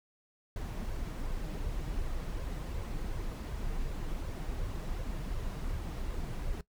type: noise with flanger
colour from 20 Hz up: brown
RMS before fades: -36 dBFS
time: 0.56-6.61 s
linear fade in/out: 2 ms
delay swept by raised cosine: 1.8 to 6.6 ms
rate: 2.7 Hz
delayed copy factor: +0.5
effects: noise-tail reverb RT60 0.1 s tail -19 dB re dry